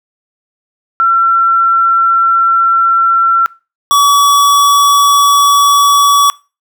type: tone pair in turn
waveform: sine / square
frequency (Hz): 1354 / 1138.6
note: E6 / C#6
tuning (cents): +46 / +46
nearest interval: minor third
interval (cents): 300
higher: first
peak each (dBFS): -6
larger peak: neither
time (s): 1-3.46 / 3.91-6.3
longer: first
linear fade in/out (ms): 0
effects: noise-tail reverb RT60 0.3 s tail -22 dB re dry